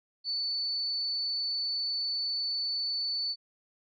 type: tone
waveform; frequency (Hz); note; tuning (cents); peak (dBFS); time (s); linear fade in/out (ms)
sine; 4486; C#8; +20; -29; 0.24-3.36; 50
effects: none